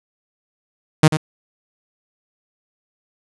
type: tone with echo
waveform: sawtooth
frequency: 155.56 Hz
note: D#3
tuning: in tune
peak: -3 dBFS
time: 1.03-1.08 s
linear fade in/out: 5 ms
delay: 91 ms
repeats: 1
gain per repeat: -10 dB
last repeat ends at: 1.171 s
effects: resampled to 24000 Hz + 7-bit